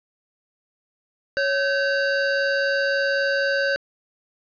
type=tone pair together; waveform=square; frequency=554.4 / 1539.4 Hz; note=C#5 / G6; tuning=0 / -32 cents; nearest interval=octave + tritone; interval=1768 cents; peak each=-23 dBFS; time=1.37-3.76 s; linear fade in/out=0 ms; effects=resampled to 11025 Hz + 9-bit